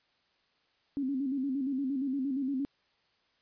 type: tone with vibrato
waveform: sine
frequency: 270 Hz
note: C#4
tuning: 45 cents flat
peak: -29 dBFS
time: 0.97-2.65 s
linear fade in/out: 0 ms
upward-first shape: square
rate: 8.6 Hz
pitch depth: 73 cents each way
effects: white hiss -71 dBFS RMS until 3.41 s + resampled to 11025 Hz